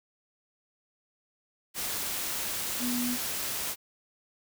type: tone in noise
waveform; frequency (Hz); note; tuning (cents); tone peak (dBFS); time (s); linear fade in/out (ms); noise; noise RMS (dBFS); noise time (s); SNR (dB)
sine; 245.3; B3; -12; -29; 2.79-3.18; 50; white; -33; 1.74-3.76; +1
effects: none